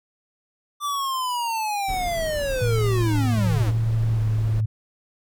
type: linear sweep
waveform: square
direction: down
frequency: 1180 to 82.41 Hz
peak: -24 dBFS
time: 0.8-3.73 s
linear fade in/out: 50 ms
type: noise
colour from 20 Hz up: brown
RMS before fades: -32 dBFS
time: 1.88-4.61 s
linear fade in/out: 10 ms
type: tone with vibrato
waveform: sine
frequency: 110.8 Hz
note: A2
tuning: 13 cents sharp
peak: -19 dBFS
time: 2.61-4.66 s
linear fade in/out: 10 ms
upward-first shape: square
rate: 0.96 Hz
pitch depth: 27 cents each way
effects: none